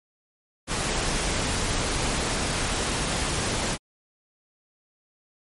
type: noise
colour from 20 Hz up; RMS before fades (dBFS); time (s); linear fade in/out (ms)
pink; -26; 0.67-3.78; 50
effects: MP3 48 kbps